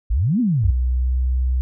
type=exponential two-way sweep; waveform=sine; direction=up then down; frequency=47.38 to 261.6 to 78 Hz; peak=-15 dBFS; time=0.1-0.71 s; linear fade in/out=10 ms; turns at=0.4 s
type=tone with pitch glide; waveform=sine; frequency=62.5 to 63.48 Hz; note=B1 to B1; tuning=+21 to +48 cents; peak=-16 dBFS; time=0.64-1.61 s; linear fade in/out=0 ms; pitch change=+27 cents; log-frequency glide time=0.91-1.14 s
effects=none